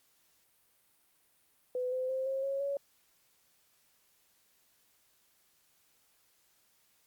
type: tone with pitch steps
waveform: sine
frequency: 502 / 513.1 / 524.5 / 536.2 / 548.1 / 560.2 Hz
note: B4 / C5 / C5 / C5 / C#5 / C#5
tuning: +28 / -34 / +4 / +42 / -20 / +18 cents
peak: -31 dBFS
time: 1.75-2.77 s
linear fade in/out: 2 ms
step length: 170 ms
effects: white hiss -70 dBFS RMS until 7.06 s + Opus 48 kbps